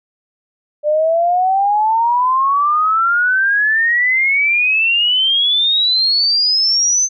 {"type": "exponential sweep", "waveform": "sine", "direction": "up", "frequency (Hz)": [590, 6240], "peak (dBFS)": -11, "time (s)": [0.83, 7.09], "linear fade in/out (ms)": 50, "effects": []}